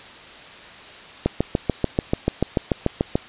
click train, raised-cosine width 2 ms, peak -4 dBFS, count 14, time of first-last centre 1.26-3.155 s, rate 6.86 Hz, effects white hiss -41 dBFS RMS until 3.28 s + resampled to 8000 Hz

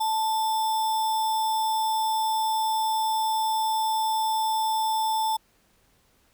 sine tone with sample-and-hold, 880 Hz, A5, in tune, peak -22 dBFS, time 0-5.37 s, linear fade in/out 10 ms, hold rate 4410 Hz, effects pink hiss -64 dBFS RMS until 6.33 s

